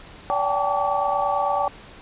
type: tone cluster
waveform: sine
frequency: 575 / 772 / 801 / 879 / 1147 Hz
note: D5 / G5 / G5 / A5 / D6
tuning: -37 / -27 / +37 / -2 / -41 cents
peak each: -26 dBFS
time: 0.3-1.68 s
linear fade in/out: 0 ms
effects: pink hiss -44 dBFS RMS until 2.01 s + resampled to 8000 Hz